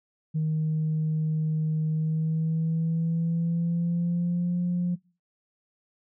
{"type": "tone with pitch glide", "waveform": "sine", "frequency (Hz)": [156.4, 176.57], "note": ["D#3", "F3"], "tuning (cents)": [9, 19], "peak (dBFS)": -22, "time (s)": [0.34, 4.96], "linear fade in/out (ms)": 20, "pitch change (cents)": 210, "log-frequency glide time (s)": [1.89, 4.6], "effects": ["noise-tail reverb RT60 0.4 s tail -25 dB re dry", "tanh soft clip ceiling -20 dBFS"]}